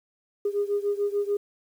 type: beating tone pair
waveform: sine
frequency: 405 / 411.8 Hz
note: G#4 / G#4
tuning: -43 / -15 cents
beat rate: 6.8 Hz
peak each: -25 / -27 dBFS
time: 0.45-1.37 s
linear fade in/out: 5 ms
effects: tanh soft clip ceiling -17 dBFS + 9-bit